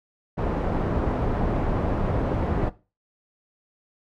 pink low-pass noise, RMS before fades -24 dBFS, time 0.37-2.7 s, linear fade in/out 20 ms, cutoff 820 Hz, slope 12 dB/octave, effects noise-tail reverb RT60 0.3 s tail -18 dB re dry + MP3 96 kbps

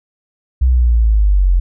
sine linear sweep, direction down, 65 to 43 Hz, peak -8 dBFS, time 0.61-1.6 s, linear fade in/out 10 ms, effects none

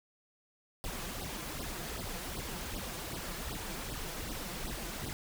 pink noise with flanger, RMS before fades -40 dBFS, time 0.84-5.13 s, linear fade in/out 0 ms, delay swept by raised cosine 0.21 to 6.01 ms, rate 2.6 Hz, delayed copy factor +0.9, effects none

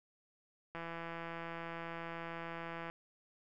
click train, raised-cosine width 0.5 ms, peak -29 dBFS, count 360, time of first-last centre 0.75-2.9 s, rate 167 Hz, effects none

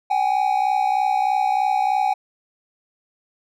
triangle tone pair together, 762.8 / 826 Hz, G5 / G#5, -47 / -10 cents, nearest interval minor second, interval 137 cents, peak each -18 dBFS, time 0.1-2.14 s, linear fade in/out 10 ms, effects none

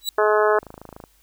sawtooth tone with exponential growth, 3923 Hz, B7, 12 cents flat, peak -15 dBFS, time 0.01-0.09 s, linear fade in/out 2 ms, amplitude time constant 17 ms
harmonic tone, 212.3 Hz, G#3, 38 cents sharp, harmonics 2 / 3 / 4 / 5 / 6 / 7 / 8, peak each -18 / -21 / -25 / -24 / -25 / -27 / -29 dBFS, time 0.18-0.59 s, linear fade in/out 5 ms
click train, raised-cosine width 1 ms, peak -24 dBFS, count 12, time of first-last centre 0.63-1.039 s, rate 26.9 Hz
effects added 50 Hz sine -60 dBFS peak until 1.22 s + white hiss -60 dBFS RMS until 1.22 s

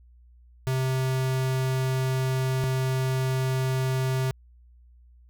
square tone pair in turn, 130.81 / 130.81 Hz, C3 / C3, 0 / 0 cents, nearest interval unison, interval 0 cents, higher neither, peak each -24 dBFS, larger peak neither, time 0.67-2.64 / 2.64-4.31 s, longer first, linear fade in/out 0 ms, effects added 60 Hz sine -51 dBFS peak until 5.29 s

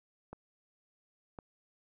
clicks, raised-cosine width 1 ms, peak -30 dBFS, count 2, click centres 0.33 / 1.388 s, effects none

